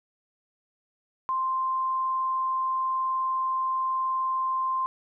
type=tone; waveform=sine; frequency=1046.5 Hz; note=C6; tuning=in tune; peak=-24 dBFS; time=1.29-4.86 s; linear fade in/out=0 ms; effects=none